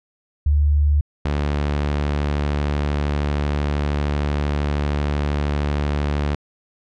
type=tone pair in turn; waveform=sine / sawtooth; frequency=73.42 / 72.91 Hz; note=D2 / D2; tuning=0 / -12 cents; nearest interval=unison; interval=12 cents; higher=first; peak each=-13 / -15 dBFS; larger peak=first; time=0.46-1.01 / 1.25-6.35 s; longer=second; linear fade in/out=5 ms; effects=low-pass 4000 Hz 12 dB/octave